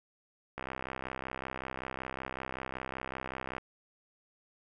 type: click train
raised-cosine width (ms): 0.5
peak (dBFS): -22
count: 197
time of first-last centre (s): 0.58-3.582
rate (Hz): 65.3
effects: none